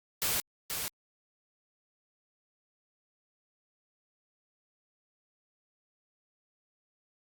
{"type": "noise with echo", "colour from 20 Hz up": "white", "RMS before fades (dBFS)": -30, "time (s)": [0.22, 0.4], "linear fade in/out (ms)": 0, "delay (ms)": 480, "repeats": 1, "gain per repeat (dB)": -5, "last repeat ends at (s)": 0.88, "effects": ["Opus 48 kbps"]}